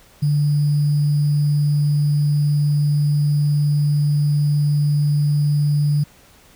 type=tone with sample-and-hold; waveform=sine; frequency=146.83 Hz; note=D3; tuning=in tune; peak=-14 dBFS; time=0.22-6.04 s; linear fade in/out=10 ms; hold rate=4900 Hz; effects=pink hiss -50 dBFS RMS until 6.55 s